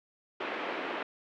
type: band-pass noise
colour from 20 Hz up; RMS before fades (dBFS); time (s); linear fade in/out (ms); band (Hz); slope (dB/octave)
pink; -36; 0.4-1.03; 5; 300 to 2800; 24
effects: none